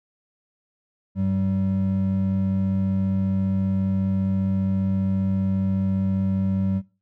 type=tone pair together; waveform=triangle; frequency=97.17 / 192 Hz; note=G2 / G3; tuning=-15 / -36 cents; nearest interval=octave; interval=1179 cents; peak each=-23 / -20 dBFS; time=1.15-6.82 s; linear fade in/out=50 ms; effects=noise-tail reverb RT60 0.3 s tail -19 dB re dry